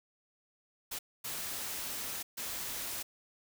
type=noise bursts at uneven times; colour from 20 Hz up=white; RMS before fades=-39 dBFS; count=3; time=0.91-0.99 / 1.24-2.23 / 2.37-3.03 s; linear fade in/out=10 ms; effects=none